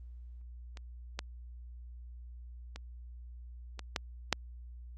clicks, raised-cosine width 0.2 ms, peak -30 / -17 / -26 / -24 / -14 / -9 dBFS, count 6, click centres 0.772 / 1.191 / 2.76 / 3.793 / 3.962 / 4.327 s, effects added 60 Hz sine -45 dBFS peak until 4.97 s + Opus 24 kbps

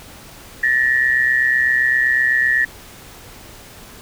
sine tone pair together, 1761 / 1888.8 Hz, A6 / A#6, +1 / +22 cents, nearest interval minor second, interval 121 cents, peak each -16 / -16 dBFS, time 0.63-2.65 s, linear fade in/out 5 ms, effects pink hiss -40 dBFS RMS until 4.01 s

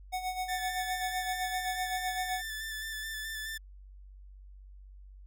square tone with tremolo, 740 Hz, F#5, in tune, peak -31 dBFS, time 0.12-2.42 s, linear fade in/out 20 ms, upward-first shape sine, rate 7.8 Hz, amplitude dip 65%
sawtooth tone with vibrato, 1760 Hz, A6, in tune, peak -33 dBFS, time 0.48-3.58 s, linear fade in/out 10 ms, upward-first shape square, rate 4.7 Hz, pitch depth 19 cents each way
effects added 48 Hz sine -48 dBFS peak until 5.26 s

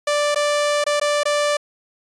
sawtooth tone with dropouts, 587.3 Hz, D5, in tune, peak -13 dBFS, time 0.07-1.57 s, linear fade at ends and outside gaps 5 ms, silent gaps 0.347-0.358 / 0.841-0.864 / 0.999-1.013 / 1.234-1.254 s, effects resampled to 22050 Hz

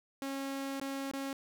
sawtooth tone with dropouts, 273.1 Hz, C#4, 26 cents flat, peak -32 dBFS, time 0.22-1.33 s, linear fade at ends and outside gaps 1 ms, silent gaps 0.799-0.814 / 1.114-1.135 s, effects none

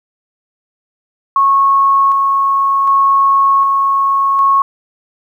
sine tone with tremolo, 1098 Hz, C#6, 17 cents flat, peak -7 dBFS, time 1.36-4.62 s, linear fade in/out 2 ms, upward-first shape square, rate 0.66 Hz, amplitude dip 25%, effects 8-bit

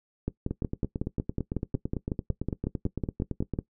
two click trains, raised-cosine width 3 ms, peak -17 / -15 dBFS, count 28 / 19, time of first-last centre 0.51-3.537 / 0.28-3.589 s, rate 8.92 / 5.44 Hz, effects noise-tail reverb RT60 0.1 s tail -18 dB re dry

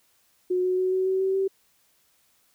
sine tone with pitch steps, 364.1 / 367.7 / 371.3 / 375 / 378.7 / 382.4 / 386.2 Hz, F#4 / F#4 / F#4 / F#4 / F#4 / G4 / G4, -28 / -11 / +6 / +23 / +40 / -43 / -26 cents, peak -21 dBFS, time 0.5-1.48 s, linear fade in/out 10 ms, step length 140 ms, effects white hiss -65 dBFS RMS until 2.54 s

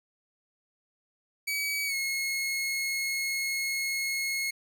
sawtooth tone with pitch glide, 2276 to 2169 Hz, C#7 to C#7, +45 to -38 cents, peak -25 dBFS, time 1.47-4.51 s, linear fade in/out 10 ms, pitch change -83 cents, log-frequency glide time 1.86-1.95 s, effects none

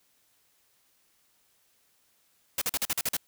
white noise bursts, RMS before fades -28 dBFS, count 8, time 2.58-3.168 s, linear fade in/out 2 ms, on 35 ms, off 44 ms, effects white hiss -68 dBFS RMS until 3.27 s

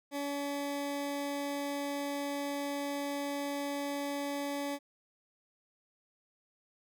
20% pulse tone, 284.1 Hz, C#4, 43 cents sharp, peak -29 dBFS, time 0.11-4.79 s, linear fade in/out 50 ms, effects none

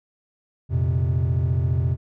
triangle chord, F suspended fourth, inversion none, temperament just, 87.31 / 116.41 / 130.96 Hz, F2 / Bb2 / C3, 0 / -2 / +2 cents, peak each -20 / -23 / -20 dBFS, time 0.69-1.97 s, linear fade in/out 50 ms, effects tanh soft clip ceiling -9 dBFS

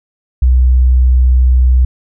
sine tone, 63 Hz, B1, 35 cents sharp, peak -5 dBFS, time 0.42-1.85 s, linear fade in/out 5 ms, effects none

